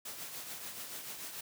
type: noise with tremolo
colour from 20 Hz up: white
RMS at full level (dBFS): -42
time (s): 0.05-1.41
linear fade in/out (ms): 5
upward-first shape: triangle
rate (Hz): 6.9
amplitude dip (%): 50
effects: high-pass 100 Hz 12 dB/octave